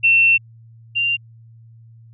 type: tone pair in turn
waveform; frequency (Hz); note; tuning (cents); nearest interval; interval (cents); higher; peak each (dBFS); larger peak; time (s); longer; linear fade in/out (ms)
sine; 2700 / 2779; E7 / F7; +41 / -9; unison; 50; second; -10 / -16; first; 0.03-0.38 / 0.95-1.17; first; 20
effects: added 114 Hz sine -42 dBFS peak until 2.13 s